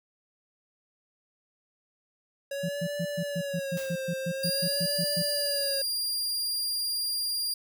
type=tone with vibrato; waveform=square; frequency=554.4 Hz; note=C#5; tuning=in tune; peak=-32 dBFS; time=2.51-5.82 s; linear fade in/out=5 ms; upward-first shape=sine; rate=0.47 Hz; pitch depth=83 cents each way
type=tone bursts; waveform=sine; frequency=170.2 Hz; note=F3; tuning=44 cents flat; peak=-28 dBFS; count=15; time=2.63-5.225 s; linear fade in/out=10 ms; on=61 ms; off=120 ms
type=noise with exponential decay; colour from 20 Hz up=white; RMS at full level=-40 dBFS; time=3.77-4.18 s; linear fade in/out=2 ms; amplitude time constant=87 ms
type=tone; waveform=sawtooth; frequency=4794 Hz; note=D8; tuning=35 cents sharp; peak=-25 dBFS; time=4.43-7.54 s; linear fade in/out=5 ms
effects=none